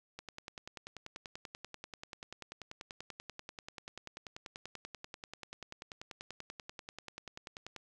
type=click train; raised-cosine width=0.2 ms; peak=-27 dBFS; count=79; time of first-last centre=0.19-7.763 s; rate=10.3 Hz; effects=none